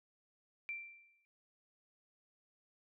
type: tone with exponential decay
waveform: sine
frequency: 2353 Hz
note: D7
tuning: 3 cents sharp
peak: -37 dBFS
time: 0.69-1.25 s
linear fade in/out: 0 ms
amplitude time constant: 120 ms
effects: none